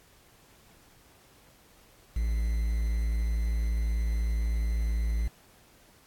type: tone with quantisation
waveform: triangle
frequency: 56 Hz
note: A1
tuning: 31 cents sharp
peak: -23 dBFS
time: 2.16-5.28 s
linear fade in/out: 5 ms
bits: 8
effects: pink hiss -59 dBFS RMS until 6.06 s + AAC 64 kbps